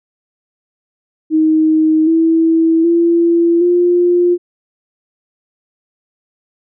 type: tone with pitch steps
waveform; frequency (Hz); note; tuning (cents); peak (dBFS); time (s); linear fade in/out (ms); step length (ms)
sine; 314.4 / 326.4 / 338.9 / 351.9; D#4 / E4 / E4 / F4; +18 / -17 / +48 / +13; -8; 1.3-4.38; 50; 770
effects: none